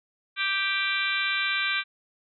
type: harmonic tone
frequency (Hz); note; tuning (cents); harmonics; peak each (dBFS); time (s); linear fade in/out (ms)
392; G4; 0; 3 / 4 / 5 / 6 / 7 / 8 / 9 / 10; -35 / -29 / -37 / -28 / -37 / -36 / -34 / -34; 0.36-1.84; 50
effects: none